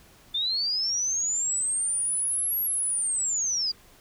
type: linear two-way sweep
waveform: sine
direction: up then down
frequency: 3520 to 11620 to 4720 Hz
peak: -24 dBFS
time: 0.34-3.72 s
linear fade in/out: 10 ms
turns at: 2.61 s
effects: pink hiss -55 dBFS RMS until 4 s